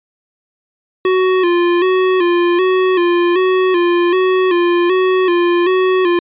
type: tone with vibrato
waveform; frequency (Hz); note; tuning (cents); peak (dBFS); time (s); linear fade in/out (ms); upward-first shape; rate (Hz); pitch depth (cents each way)
square; 360; F#4; -47; -11; 1.05-6.19; 2; square; 1.3; 58
effects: resampled to 8000 Hz